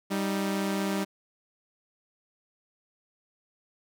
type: tone pair together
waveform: sawtooth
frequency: 196 / 311.8 Hz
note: G3 / D#4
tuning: 0 / +4 cents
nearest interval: minor sixth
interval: 804 cents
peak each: -24 / -29 dBFS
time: 0.1-1.05 s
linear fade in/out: 20 ms
effects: none